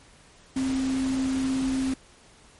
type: tone in noise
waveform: sine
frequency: 263.9 Hz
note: C4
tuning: 15 cents sharp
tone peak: -23 dBFS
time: 0.56-1.94 s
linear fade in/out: 5 ms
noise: pink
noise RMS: -37 dBFS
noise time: 0.56-1.94 s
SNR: +11 dB
effects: pink hiss -54 dBFS RMS until 2.59 s + MP3 48 kbps